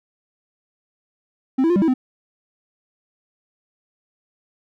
triangle tone with pitch steps, 262.8 / 329 / 352.7 / 197.4 / 325.4 / 256.6 Hz, C4 / E4 / F4 / G3 / E4 / C4, +8 / -3 / +17 / +12 / -22 / -34 cents, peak -12 dBFS, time 1.58-1.94 s, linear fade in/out 10 ms, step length 60 ms, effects none

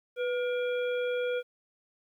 harmonic tone with a mistuned harmonic, 474.9 Hz, A#4, 32 cents sharp, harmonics 1 / 3 / 5 / 7, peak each -28 / -38 / -42 / -45 dBFS, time 0.16-1.43 s, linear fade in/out 50 ms, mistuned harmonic 1, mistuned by +67 cents, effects 11-bit

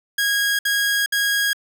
sawtooth tone bursts, 1642 Hz, G#6, 20 cents flat, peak -14 dBFS, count 3, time 0.18-1.532 s, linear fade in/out 5 ms, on 410 ms, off 61 ms, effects none

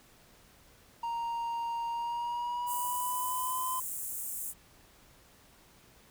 triangle tone with pitch glide, 932.3 to 1022.6 Hz, A#5 to C6, 0 to -40 cents, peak -30 dBFS, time 1.03-3.8 s, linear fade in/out 5 ms, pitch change +160 cents, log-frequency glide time 1.89-3.65 s
pink high-pass noise, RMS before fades -38 dBFS, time 2.66-4.54 s, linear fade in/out 50 ms, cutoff 7400 Hz, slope 48 dB/octave
effects pink hiss -60 dBFS RMS until 6.1 s

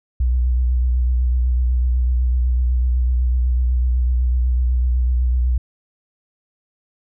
sine tone with vibrato, 61.8 Hz, B1, 2 cents sharp, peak -14 dBFS, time 0.2-5.58 s, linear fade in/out 5 ms, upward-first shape triangle, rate 8 Hz, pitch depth 48 cents each way, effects none

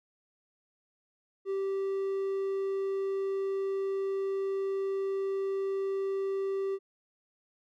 triangle tone, 389.6 Hz, G4, 11 cents flat, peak -27 dBFS, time 1.45-6.79 s, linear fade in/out 50 ms, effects none

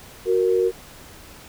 sine tone pair together, 370.3 / 464.9 Hz, F#4 / A#4, +1 / -5 cents, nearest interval major third, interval 394 cents, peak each -19 dBFS, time 0.25-0.72 s, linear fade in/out 50 ms, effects pink hiss -44 dBFS RMS until 1.48 s

